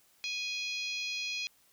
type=harmonic tone with a mistuned harmonic; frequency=831 Hz; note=G#5; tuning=1 cent sharp; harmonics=3 / 4 / 5 / 6 / 7 / 8; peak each=-36 / -41 / -40 / -45 / -48 / -51 dBFS; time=0.24-1.47 s; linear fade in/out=0 ms; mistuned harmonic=8; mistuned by=-16 cents; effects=white hiss -66 dBFS RMS until 1.72 s